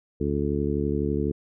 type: harmonic tone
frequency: 72 Hz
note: D2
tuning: 34 cents flat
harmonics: 1 / 2 / 3 / 4 / 5 / 6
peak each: -30 / -30 / -30 / -30 / -30 / -30 dBFS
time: 0.2-1.32 s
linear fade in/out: 10 ms
effects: none